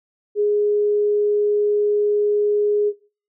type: tone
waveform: sine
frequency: 415.3 Hz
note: G#4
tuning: in tune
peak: -15 dBFS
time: 0.35-2.93 s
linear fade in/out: 50 ms
effects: noise-tail reverb RT60 0.4 s tail -19 dB re dry